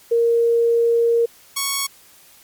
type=tone pair in turn; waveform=sine / 5% pulse; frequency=466.2 / 1108.8 Hz; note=A#4 / C#6; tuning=0 / 0 cents; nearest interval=octave + minor third; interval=1500 cents; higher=second; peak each=-13 / -8 dBFS; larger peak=second; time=0.11-1.26 / 1.56-1.87 s; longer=first; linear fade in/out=10 ms; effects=white hiss -49 dBFS RMS until 2.43 s + MP3 96 kbps